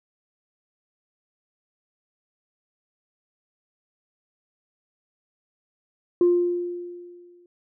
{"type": "tone with exponential decay", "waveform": "sine", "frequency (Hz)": 351.2, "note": "F4", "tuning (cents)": 10, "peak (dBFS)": -12, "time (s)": [6.21, 7.46], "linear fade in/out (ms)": 2, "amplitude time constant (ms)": 270, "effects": ["tanh soft clip ceiling -11 dBFS"]}